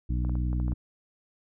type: harmonic tone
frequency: 61 Hz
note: B1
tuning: 21 cents flat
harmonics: 1 / 2 / 3 / 4 / 5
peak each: -26 / -32 / -37 / -41 / -40 dBFS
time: 0.09-0.74 s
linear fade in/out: 10 ms
type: clicks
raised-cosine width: 1 ms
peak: -30 dBFS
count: 7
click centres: 0.249 / 0.295 / 0.354 / 0.53 / 0.6 / 0.681 / 0.72 s
effects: none